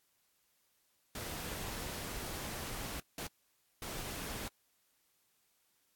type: noise bursts at uneven times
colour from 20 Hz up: pink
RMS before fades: -42 dBFS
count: 3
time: 1.15-3 / 3.18-3.27 / 3.82-4.48 s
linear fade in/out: 2 ms
effects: white hiss -75 dBFS RMS until 5.95 s + AAC 64 kbps